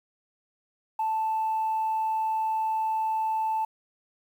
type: tone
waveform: sine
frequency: 880 Hz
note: A5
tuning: in tune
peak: -23 dBFS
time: 0.99-3.65 s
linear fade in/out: 5 ms
effects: tanh soft clip ceiling -21 dBFS + 9-bit